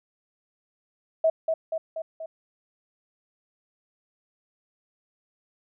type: tone with echo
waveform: sine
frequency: 645 Hz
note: E5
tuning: 38 cents flat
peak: -17 dBFS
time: 1.24-1.3 s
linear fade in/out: 5 ms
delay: 240 ms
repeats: 4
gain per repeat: -4 dB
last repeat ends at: 2.26 s
effects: none